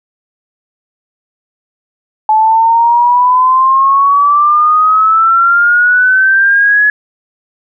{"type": "exponential sweep", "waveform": "sine", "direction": "up", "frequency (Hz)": [861, 1700], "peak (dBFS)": -5, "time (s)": [2.29, 6.9], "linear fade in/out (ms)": 2, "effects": []}